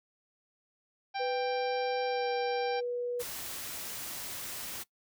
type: harmonic tone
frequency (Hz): 788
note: G5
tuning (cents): +9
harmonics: 1 / 2 / 3 / 4 / 5 / 6 / 7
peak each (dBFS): -33 / -43 / -42 / -48 / -47 / -49 / -48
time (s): 1.14-2.81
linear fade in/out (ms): 20
type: tone with pitch glide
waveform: sine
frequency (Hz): 497.7 to 486.6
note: B4 to B4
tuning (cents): +13 to -26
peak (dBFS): -31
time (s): 1.19-3.23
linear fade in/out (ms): 20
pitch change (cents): -39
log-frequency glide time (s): 2.06-2.28
type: noise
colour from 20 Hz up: white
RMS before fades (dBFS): -40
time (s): 3.19-4.84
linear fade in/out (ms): 20
effects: noise-tail reverb RT60 0.1 s tail -20 dB re dry